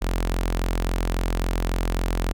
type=tone with notch filter; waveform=sawtooth; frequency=43.65 Hz; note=F1; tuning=in tune; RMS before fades=-24 dBFS; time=0.01-2.33 s; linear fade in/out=20 ms; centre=120 Hz; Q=1.1; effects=none